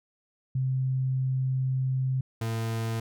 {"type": "tone pair in turn", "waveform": ["sine", "40% pulse"], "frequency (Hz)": [130.81, 113.06], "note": ["C3", "A2"], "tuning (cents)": [0, 48], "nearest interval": "minor third", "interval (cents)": 252, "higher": "first", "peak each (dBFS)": [-24, -27], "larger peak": "first", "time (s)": [[0.55, 2.21], [2.41, 3]], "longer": "first", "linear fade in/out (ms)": 5, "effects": []}